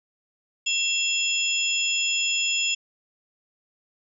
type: tone cluster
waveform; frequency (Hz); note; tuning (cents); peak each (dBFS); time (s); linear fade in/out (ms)
sine; 2710 / 3322 / 5170 / 7070; E7 / G#7 / E8 / A8; +47 / 0 / -34 / +7; -25 / -26 / -33 / -29; 0.66-2.75; 10
effects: none